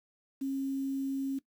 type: tone with quantisation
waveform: sine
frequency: 271.2 Hz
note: C#4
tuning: 38 cents flat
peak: -30 dBFS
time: 0.41-1.39 s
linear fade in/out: 10 ms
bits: 9
effects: noise-tail reverb RT60 0.1 s tail -17 dB re dry